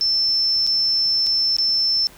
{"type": "tone with dropouts", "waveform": "sine", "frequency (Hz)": 5320, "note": "E8", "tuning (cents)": 15, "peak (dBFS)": -16, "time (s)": [0.01, 2.07], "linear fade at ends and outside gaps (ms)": 0, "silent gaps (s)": [[0.666, 0.673], [1.264, 1.268], [1.566, 1.585]], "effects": ["pink hiss -46 dBFS RMS until 2.17 s"]}